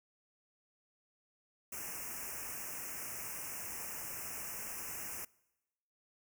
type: band-stop noise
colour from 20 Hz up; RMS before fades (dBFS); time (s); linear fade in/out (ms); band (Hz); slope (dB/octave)
white; -43; 1.72-5.25; 5; 2800 to 5300; 96
effects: noise-tail reverb RT60 1.0 s tail -24 dB re dry